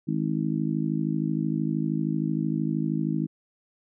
harmonic tone, 53 Hz, G#1, 36 cents sharp, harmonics 3 / 4 / 5 / 6, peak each -28 / -29 / -30 / -31 dBFS, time 0.07-3.27 s, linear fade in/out 20 ms, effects none

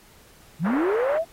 sine linear sweep, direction up, 139.3 to 685 Hz, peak -20 dBFS, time 0.59-1.25 s, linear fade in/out 50 ms
white band-pass noise, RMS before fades -31 dBFS, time 0.64-1.19 s, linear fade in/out 20 ms, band 460 to 1500 Hz, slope 24 dB/octave
effects pink hiss -53 dBFS RMS until 1.32 s + AAC 48 kbps

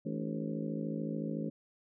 harmonic tone with a mistuned harmonic, 53.8 Hz, A1, 38 cents flat, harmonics 3 / 4 / 5 / 6 / 7 / 8 / 9 / 10, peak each -39 / -38 / -40 / -47 / -47 / -47 / -49 / -46 dBFS, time 0.05-1.5 s, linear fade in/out 10 ms, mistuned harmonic 5, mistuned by +90 cents, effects none

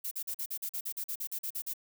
violet noise bursts, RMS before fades -36 dBFS, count 15, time 0.04-1.737 s, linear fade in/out 10 ms, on 73 ms, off 43 ms, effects none

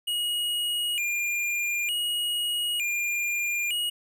square tone with vibrato, 2637 Hz, E7, in tune, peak -26 dBFS, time 0.07-3.9 s, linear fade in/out 10 ms, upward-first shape square, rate 0.55 Hz, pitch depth 160 cents each way, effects 11-bit

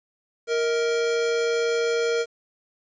square tone pair together, 466.2 / 636.3 Hz, A#4 / D#5, 0 / +39 cents, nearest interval perfect fourth, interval 539 cents, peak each -22 / -33 dBFS, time 0.47-2.26 s, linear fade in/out 50 ms, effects resampled to 16000 Hz + 9-bit

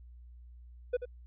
triangle tone with echo, 493.9 Hz, B4, in tune, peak -24 dBFS, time 0.93-0.97 s, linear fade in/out 10 ms, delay 86 ms, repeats 1, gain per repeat -10 dB, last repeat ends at 1.056 s, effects added 60 Hz sine -49 dBFS peak until 1.26 s + resampled to 8000 Hz

